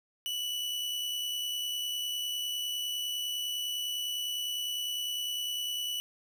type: tone with amplitude modulation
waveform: 40% pulse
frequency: 2960 Hz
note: F#7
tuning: in tune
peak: -30 dBFS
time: 0.26-6 s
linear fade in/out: 0 ms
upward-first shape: sine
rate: 69.9 Hz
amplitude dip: 30%
effects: none